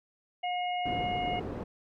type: harmonic tone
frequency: 718 Hz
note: F5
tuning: 48 cents sharp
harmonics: 1 / 3 / 4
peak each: -30 / -39 / -40 dBFS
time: 0.43-1.4 s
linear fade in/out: 10 ms
type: low-pass noise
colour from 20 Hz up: white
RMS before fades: -37 dBFS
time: 0.85-1.64 s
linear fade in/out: 10 ms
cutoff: 410 Hz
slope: 12 dB/octave
effects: none